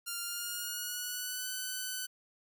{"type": "tone with pitch glide", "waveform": "5% pulse", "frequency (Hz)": [1396.9, 1505.8], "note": ["F6", "F#6"], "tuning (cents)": [0, 30], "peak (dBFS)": -25, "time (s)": [0.06, 2.07], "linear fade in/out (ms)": 20, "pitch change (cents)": 130, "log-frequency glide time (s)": [0.21, 1.49], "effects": []}